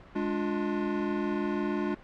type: chord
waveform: square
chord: D diminished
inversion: second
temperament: equal with one note detuned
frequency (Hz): 207.7 / 293.7 / 354.1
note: Ab3 / D4 / F4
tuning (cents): 0 / 0 / +24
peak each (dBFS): -33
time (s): 0.15-1.95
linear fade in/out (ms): 10
effects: pink hiss -51 dBFS RMS until 2.03 s + low-pass 2000 Hz 12 dB/octave